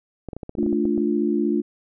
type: clicks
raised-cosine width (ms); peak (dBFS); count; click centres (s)
2; -19; 12; 0.287 / 0.332 / 0.366 / 0.432 / 0.494 / 0.552 / 0.586 / 0.63 / 0.664 / 0.728 / 0.854 / 0.978
type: chord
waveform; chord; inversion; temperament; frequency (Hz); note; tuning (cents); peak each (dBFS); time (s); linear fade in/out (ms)
sine; D minor; second; equal; 220 / 293.7 / 349.2; A3 / D4 / F4; 0 / 0 / 0; -23; 0.57-1.62; 20
effects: none